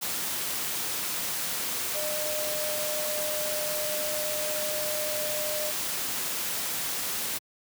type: tone in noise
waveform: sine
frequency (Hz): 607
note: D#5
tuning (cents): -43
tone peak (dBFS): -32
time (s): 1.94-5.72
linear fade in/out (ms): 20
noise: white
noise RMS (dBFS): -31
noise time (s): 0.01-7.39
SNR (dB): -4
effects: high-pass 100 Hz 12 dB/octave